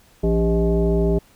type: tone with frequency modulation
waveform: sine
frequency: 171.2 Hz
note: F3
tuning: 34 cents flat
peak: -15 dBFS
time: 0.23-1.19 s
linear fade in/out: 10 ms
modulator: 228 Hz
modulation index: 1.5
effects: pink hiss -54 dBFS RMS until 1.35 s